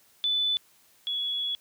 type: tone pair in turn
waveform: sine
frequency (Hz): 3494 / 3373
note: A7 / G#7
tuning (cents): -13 / +26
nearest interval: minor second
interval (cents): 61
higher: first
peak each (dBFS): -23 / -27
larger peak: first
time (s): 0.24-0.57 / 1.07-1.55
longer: second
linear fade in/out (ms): 0
effects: white hiss -61 dBFS RMS until 1.6 s + high-pass 60 Hz 12 dB/octave